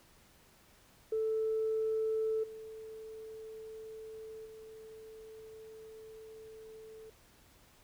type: tone with level steps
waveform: sine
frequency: 440 Hz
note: A4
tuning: in tune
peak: -29 / -44 / -48 dBFS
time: 1.12-7.1 s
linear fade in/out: 5 ms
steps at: 2.43 / 4.45 s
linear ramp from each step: 10 ms
effects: tanh soft clip ceiling -25 dBFS + pink hiss -63 dBFS RMS until 7.83 s